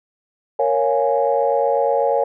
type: chord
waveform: sine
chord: Bb minor seventh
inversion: none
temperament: equal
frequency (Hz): 466.2 / 554.4 / 698.5 / 830.6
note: Bb4 / Db5 / F5 / Ab5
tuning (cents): 0 / 0 / 0 / 0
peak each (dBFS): -20 / -18 / -23 / -21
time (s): 0.59-2.24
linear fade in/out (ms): 5
effects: tanh soft clip ceiling -4 dBFS